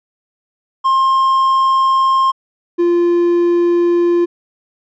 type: tone pair in turn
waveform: triangle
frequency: 1063 / 346.6 Hz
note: C6 / F4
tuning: +27 / -13 cents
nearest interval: octave + perfect fifth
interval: 1940 cents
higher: first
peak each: -8 dBFS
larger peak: neither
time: 0.84-2.32 / 2.78-4.26 s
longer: neither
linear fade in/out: 20 ms
effects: resampled to 16000 Hz